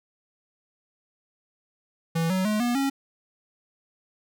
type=tone with pitch steps; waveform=square; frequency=164.81 / 187.14 / 212.5 / 241.3 / 274 Hz; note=E3 / F#3 / G#3 / B3 / C#4; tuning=0 / +20 / +40 / -40 / -20 cents; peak=-23 dBFS; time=2.15-2.9 s; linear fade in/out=10 ms; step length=150 ms; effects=none